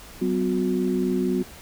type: tone cluster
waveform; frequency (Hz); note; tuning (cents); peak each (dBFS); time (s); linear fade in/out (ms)
sine; 190.2 / 254.3 / 361.2; F#3 / C4 / F#4; +48 / -49 / -42; -25; 0.21-1.43; 10
effects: pink hiss -44 dBFS RMS until 1.61 s